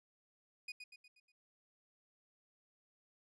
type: tone with echo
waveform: 30% pulse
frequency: 2473 Hz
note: D#7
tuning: 11 cents flat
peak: -40 dBFS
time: 0.68-0.72 s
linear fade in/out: 5 ms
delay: 120 ms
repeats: 5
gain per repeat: -6 dB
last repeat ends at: 1.32 s
effects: resampled to 22050 Hz

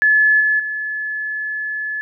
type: tone with level steps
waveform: sine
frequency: 1719 Hz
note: A6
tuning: 41 cents flat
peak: -10 / -13 / -21 dBFS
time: 0.02-2.01 s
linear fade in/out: 0 ms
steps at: 0.4 / 0.59 s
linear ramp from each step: 10 ms
effects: none

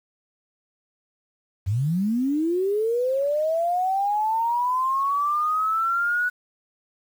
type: linear sweep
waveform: sine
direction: up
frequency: 88.4 to 1480 Hz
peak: -20 dBFS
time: 1.66-6.3 s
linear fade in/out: 20 ms
effects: 8-bit

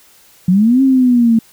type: linear two-way sweep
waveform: sine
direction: up then down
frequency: 173.2 to 270.8 to 223 Hz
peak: -7 dBFS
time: 0.48-1.39 s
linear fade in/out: 5 ms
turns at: 0.82 s
effects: white hiss -47 dBFS RMS until 1.52 s

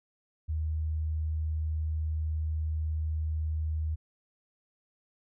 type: tone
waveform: sine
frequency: 78.2 Hz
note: D#2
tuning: 9 cents sharp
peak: -28 dBFS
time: 0.48-3.96 s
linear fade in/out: 20 ms
effects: none

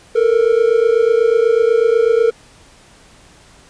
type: tone pair together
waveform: triangle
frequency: 445 / 473.1 Hz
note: A4 / A#4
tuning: +20 / +26 cents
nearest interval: minor second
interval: 106 cents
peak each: -11 dBFS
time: 0.15-2.31 s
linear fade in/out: 10 ms
effects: pink hiss -46 dBFS RMS until 3.69 s + resampled to 22050 Hz

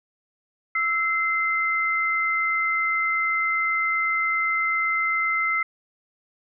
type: tone pair together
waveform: sine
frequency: 1318.7 / 2071 Hz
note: E6 / C7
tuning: 0 / -18 cents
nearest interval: minor sixth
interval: 782 cents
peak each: -25 / -22 dBFS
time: 0.75-5.63 s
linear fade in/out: 5 ms
effects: none

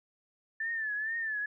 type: tone with vibrato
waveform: sine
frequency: 1760 Hz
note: A6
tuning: in tune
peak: -31 dBFS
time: 0.6-1.46 s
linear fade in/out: 5 ms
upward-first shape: triangle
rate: 2.2 Hz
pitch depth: 100 cents each way
effects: none

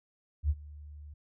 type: tone with ADSR envelope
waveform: sine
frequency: 74 Hz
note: D2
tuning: 14 cents sharp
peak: -22 dBFS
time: 0.43-1.14 s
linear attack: 66 ms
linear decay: 45 ms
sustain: -22 dB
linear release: 7 ms
effects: none

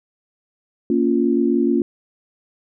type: chord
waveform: sine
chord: Bb minor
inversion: none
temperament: just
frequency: 233.1 / 279.7 / 349.6 Hz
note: Bb3 / Db4 / F4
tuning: 0 / +16 / +2 cents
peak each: -19 dBFS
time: 0.9-1.82 s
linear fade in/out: 2 ms
effects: none

